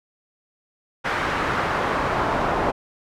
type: noise with band-pass filter sweep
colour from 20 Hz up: brown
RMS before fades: -23 dBFS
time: 1.04-2.72 s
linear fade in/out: 20 ms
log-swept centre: 1600 to 900 Hz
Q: 1.2
effects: none